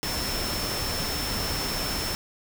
sine tone in noise, 5340 Hz, E8, 22 cents sharp, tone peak -32 dBFS, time 0.03-2.15 s, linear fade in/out 0 ms, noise pink, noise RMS -30 dBFS, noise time 0.03-2.15 s, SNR -5 dB, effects none

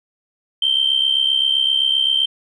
sine tone with amplitude modulation, 3130 Hz, G7, 3 cents flat, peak -10 dBFS, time 0.62-2.26 s, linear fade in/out 5 ms, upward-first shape sine, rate 67.7 Hz, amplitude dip 75%, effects tanh soft clip ceiling -7 dBFS

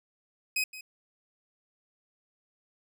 sawtooth tone with echo, 2522 Hz, D#7, 23 cents sharp, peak -23 dBFS, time 0.56-0.64 s, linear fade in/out 5 ms, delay 170 ms, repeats 1, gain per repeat -15 dB, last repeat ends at 0.81 s, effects none

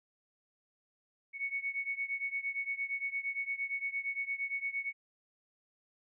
sine beating tone pair, 2216 / 2224.7 Hz, C#7 / C#7, -1 / +6 cents, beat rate 8.7 Hz, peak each -36 / -38 dBFS, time 1.33-4.93 s, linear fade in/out 50 ms, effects none

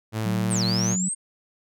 sawtooth tone with pitch glide, 110 to 114.21 Hz, A2 to A#2, 0 to -35 cents, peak -21 dBFS, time 0.12-0.97 s, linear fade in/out 50 ms, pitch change +65 cents, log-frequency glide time 0.23-0.63 s
sine tone, 185 Hz, F#3, in tune, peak -24 dBFS, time 0.25-1.09 s, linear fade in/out 10 ms
sine linear two-way sweep, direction down then up, 9400 to 4005 to 8640 Hz, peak -25 dBFS, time 0.5-1.15 s, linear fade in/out 20 ms, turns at 0.64 s
effects none

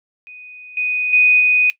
sine tone with level steps, 2489 Hz, D#7, in tune, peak -35 / -17 / -9 / -11 dBFS, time 0.27-1.7 s, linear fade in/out 0 ms, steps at 0.77 / 1.13 / 1.4 s, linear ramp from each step 2 ms, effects noise-tail reverb RT60 0.1 s tail -18 dB re dry

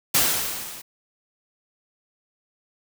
white noise with level ramp, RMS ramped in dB -17 to -40 dBFS, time 0.14-0.82 s, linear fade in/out 10 ms, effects none

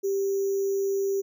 sine tone with sample-and-hold, 392 Hz, G4, in tune, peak -23 dBFS, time 0.03-1.22 s, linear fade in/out 20 ms, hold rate 6300 Hz, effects none

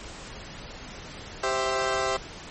20% pulse chord, C major, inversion second, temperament equal, 392 / 523.3 / 659.3 Hz, G4 / C5 / E5, 0 / 0 / 0 cents, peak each -24 dBFS, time 1.43-2.17 s, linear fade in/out 5 ms, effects pink hiss -41 dBFS RMS until 2.5 s + MP3 32 kbps

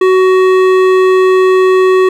sine tone with hard clipping, 373.7 Hz, F#4, 17 cents sharp, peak -7 dBFS, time 0.01-2.09 s, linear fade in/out 5 ms, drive 13 dB, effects none

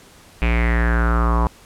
square tone with low-pass filter sweep, 58.27 Hz, A#1, in tune, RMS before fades -17 dBFS, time 0.42-1.47 s, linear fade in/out 0 ms, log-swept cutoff 2500 to 1000 Hz, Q 6.2, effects pink hiss -47 dBFS RMS until 1.65 s + low-pass 12000 Hz 12 dB/octave

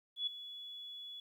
sine tone with ADSR envelope, 3402 Hz, G#7, 41 cents sharp, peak -31 dBFS, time 0.16-1.2 s, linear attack 110 ms, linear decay 6 ms, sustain -14 dB, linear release 3 ms, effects 12-bit

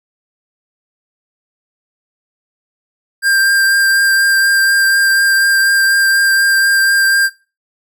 square tone with vibrato, 1590 Hz, G6, 24 cents sharp, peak -10 dBFS, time 3.22-7.3 s, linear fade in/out 50 ms, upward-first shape triangle, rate 4.1 Hz, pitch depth 15 cents each way, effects noise-tail reverb RT60 0.3 s tail -20 dB re dry

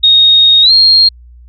sine tone with pitch glide, 3729 to 4234 Hz, A#7 to C8, 0 to +20 cents, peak -3 dBFS, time 0.03-1.09 s, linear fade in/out 10 ms, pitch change +220 cents, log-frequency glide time 0.62-0.72 s, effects added 60 Hz sine -34 dBFS peak until 1.48 s

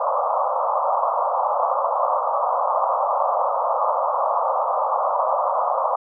white band-pass noise, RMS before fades -21 dBFS, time 0-5.96 s, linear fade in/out 5 ms, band 520 to 1200 Hz, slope 96 dB/octave, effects none

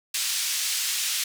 white band-pass noise, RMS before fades -27 dBFS, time 0.14-1.24 s, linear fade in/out 5 ms, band 2500 to 8100 Hz, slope 12 dB/octave, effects none

